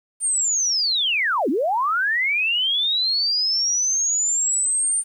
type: linear two-way sweep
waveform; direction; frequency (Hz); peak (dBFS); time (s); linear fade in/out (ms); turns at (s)
sine; down then up; 9040 to 232 to 9040; -18; 0.2-5.04; 50; 1.49
effects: 9-bit